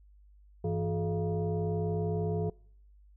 sine tone with frequency modulation, 164.81 Hz, E3, in tune, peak -28 dBFS, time 0.64-2.5 s, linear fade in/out 5 ms, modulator 263 Hz, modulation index 1.4, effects noise-tail reverb RT60 0.6 s tail -25 dB re dry + added 50 Hz sine -55 dBFS peak until 3.16 s

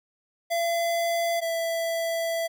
square tone pair in turn, 678 / 664 Hz, E5 / E5, +49 / +12 cents, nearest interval unison, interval 37 cents, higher first, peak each -24 / -26 dBFS, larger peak first, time 0.5-1.41 / 1.41-2.48 s, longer second, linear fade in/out 20 ms, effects none

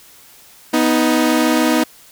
sawtooth tone pair together, 247.2 / 313.6 Hz, B3 / D#4, +2 / +14 cents, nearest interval major third, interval 412 cents, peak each -12 / -11 dBFS, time 0.73-1.84 s, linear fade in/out 10 ms, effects white hiss -45 dBFS RMS until 2.11 s

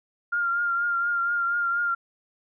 sine tone with vibrato, 1398 Hz, F6, 1 cent sharp, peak -22 dBFS, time 0.32-1.95 s, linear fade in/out 10 ms, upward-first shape triangle, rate 4.2 Hz, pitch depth 34 cents each way, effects none

